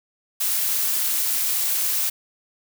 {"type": "noise with amplitude modulation", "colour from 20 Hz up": "blue", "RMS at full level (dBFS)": -20, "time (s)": [0.4, 2.1], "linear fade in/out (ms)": 10, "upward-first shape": "sine", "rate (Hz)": 277, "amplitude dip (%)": 55, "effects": []}